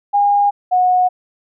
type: tone pair in turn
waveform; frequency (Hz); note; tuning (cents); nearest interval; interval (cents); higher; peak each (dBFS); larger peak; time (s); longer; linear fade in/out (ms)
sine; 813 / 730.4; G#5 / F#5; -37 / -23; major second; 186; first; -10; neither; 0.13-0.51 / 0.71-1.09; neither; 20
effects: none